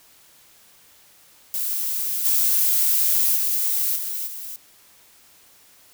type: noise with level steps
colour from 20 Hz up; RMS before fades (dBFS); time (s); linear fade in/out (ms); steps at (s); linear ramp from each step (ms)
violet; -25 / -19 / -22 / -28 / -34; 1.54-4.56; 0; 2.24 / 3.35 / 3.95 / 4.26; 20
effects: white hiss -53 dBFS RMS until 5.93 s